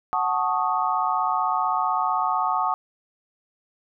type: chord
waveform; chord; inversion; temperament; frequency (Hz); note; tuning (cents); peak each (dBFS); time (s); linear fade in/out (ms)
sine; D# half-diminished seventh; first; equal; 740 / 880 / 1108.7 / 1244.5; F#5 / A5 / C#6 / D#6; 0 / 0 / 0 / 0; -26; 0.13-2.74; 0
effects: none